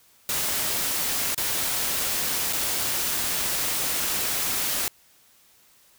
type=noise with dropouts; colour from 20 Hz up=white; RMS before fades=-26 dBFS; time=0.29-4.88 s; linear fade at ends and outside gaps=1 ms; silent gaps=1.346-1.377 / 2.527-2.532 s; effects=white hiss -58 dBFS RMS until 5.98 s